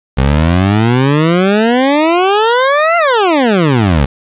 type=exponential two-way sweep; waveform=20% pulse; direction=up then down; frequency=64.3 to 698.5 to 64.3 Hz; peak=-3 dBFS; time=0.17-4.06 s; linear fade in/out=10 ms; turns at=2.97 s; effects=resampled to 8000 Hz + 7-bit